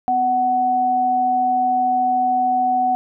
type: tone pair together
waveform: sine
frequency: 253.1 / 745.8 Hz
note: B3 / F#5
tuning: +43 / +14 cents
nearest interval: octave + perfect fifth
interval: 1871 cents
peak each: -27 / -15 dBFS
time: 0.08-2.95 s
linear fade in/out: 0 ms
effects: none